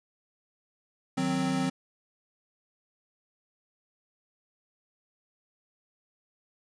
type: chord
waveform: square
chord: C diminished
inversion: first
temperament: equal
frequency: 155.56 / 185 / 261.6 Hz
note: Eb3 / Gb3 / C4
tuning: 0 / 0 / 0 cents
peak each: -35 / -32 / -29 dBFS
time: 1.17-1.7 s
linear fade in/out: 10 ms
effects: resampled to 22050 Hz + 10-bit